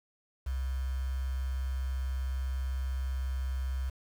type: tone with quantisation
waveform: sine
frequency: 65.41 Hz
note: C2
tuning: in tune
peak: -30 dBFS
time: 0.46-3.9 s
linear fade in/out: 10 ms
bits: 8
effects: none